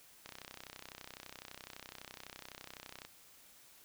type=click train; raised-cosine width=0.2 ms; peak=-29 dBFS; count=90; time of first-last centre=0.26-3.05 s; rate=31.9 Hz; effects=white hiss -61 dBFS RMS until 3.84 s